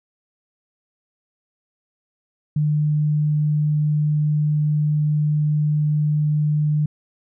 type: tone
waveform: sine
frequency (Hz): 150.4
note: D3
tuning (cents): +42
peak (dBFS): -16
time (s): 2.56-6.86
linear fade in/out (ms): 5
effects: none